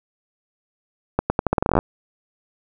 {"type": "accelerating click train", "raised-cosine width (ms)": 1, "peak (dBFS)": -3, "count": 15, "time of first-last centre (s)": [1.19, 1.789], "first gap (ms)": 110, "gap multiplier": 0.83, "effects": []}